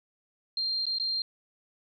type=tone with dropouts; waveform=sine; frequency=4186 Hz; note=C8; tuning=in tune; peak=-27 dBFS; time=0.57-1.22 s; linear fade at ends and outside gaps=2 ms; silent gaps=0.855-0.866 / 0.985-0.998 s; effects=none